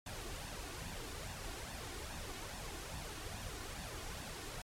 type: noise with flanger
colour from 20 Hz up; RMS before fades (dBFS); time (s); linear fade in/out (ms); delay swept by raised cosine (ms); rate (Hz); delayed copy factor
pink; -45; 0.06-4.62; 5; 1.1 to 2.8; 2.4; +0.55
effects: low-pass 11000 Hz 12 dB/octave + MP3 96 kbps